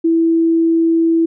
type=tone; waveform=sine; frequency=329.6 Hz; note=E4; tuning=in tune; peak=-10 dBFS; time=0.04-1.26 s; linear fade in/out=10 ms; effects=none